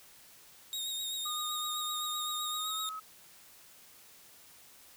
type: tone with vibrato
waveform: sawtooth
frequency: 3733 Hz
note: A#7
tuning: 2 cents sharp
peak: -32 dBFS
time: 0.73-2.89 s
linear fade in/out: 0 ms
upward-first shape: sine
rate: 7.8 Hz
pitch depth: 34 cents each way
type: tone with pitch glide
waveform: sine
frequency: 1221 to 1279.5 Hz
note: D#6 to D#6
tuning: -33 to +48 cents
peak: -38 dBFS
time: 1.25-3 s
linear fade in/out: 10 ms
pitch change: +81 cents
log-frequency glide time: 2.49-2.75 s
effects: white hiss -57 dBFS RMS until 4.96 s